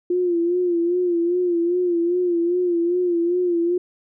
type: tone with vibrato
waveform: sine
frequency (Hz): 349.5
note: F4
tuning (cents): +1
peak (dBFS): -17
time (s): 0.1-3.78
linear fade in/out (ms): 5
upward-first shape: sine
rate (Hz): 2.5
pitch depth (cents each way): 63
effects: none